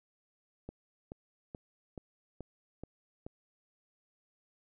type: click train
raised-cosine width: 2 ms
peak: -29 dBFS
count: 7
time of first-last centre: 0.69-3.265 s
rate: 2.33 Hz
effects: none